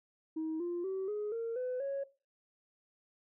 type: tone with pitch steps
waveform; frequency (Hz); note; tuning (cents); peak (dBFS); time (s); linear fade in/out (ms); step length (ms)
sine; 317.5 / 348.2 / 382 / 418.9 / 459.5 / 504 / 552.8; D#4 / F4 / G4 / G#4 / A#4 / B4 / C#5; +35 / -5 / -45 / +15 / -25 / +35 / -5; -32; 0.36-2.04; 10; 240
effects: noise-tail reverb RT60 0.3 s tail -17 dB re dry + tanh soft clip ceiling -31 dBFS